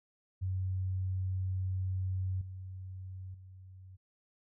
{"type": "tone with level steps", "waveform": "sine", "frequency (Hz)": 93.6, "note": "F#2", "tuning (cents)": 20, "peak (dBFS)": [-31, -41, -49], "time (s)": [0.41, 3.97], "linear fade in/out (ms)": 20, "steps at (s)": [2.41, 3.34], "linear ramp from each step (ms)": 5, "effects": []}